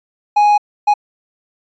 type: tone bursts at uneven times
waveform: triangle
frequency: 830.6 Hz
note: G#5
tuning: in tune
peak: -6 dBFS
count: 2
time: 0.36-0.58 / 0.87-0.94 s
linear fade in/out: 10 ms
effects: resampled to 16000 Hz